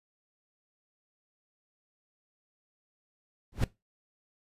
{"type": "noise with exponential growth", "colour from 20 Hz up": "brown", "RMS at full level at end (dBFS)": -21, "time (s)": [3.52, 3.64], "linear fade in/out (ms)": 1, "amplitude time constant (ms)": 25, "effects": ["noise-tail reverb RT60 0.2 s tail -19 dB re dry", "resampled to 32000 Hz"]}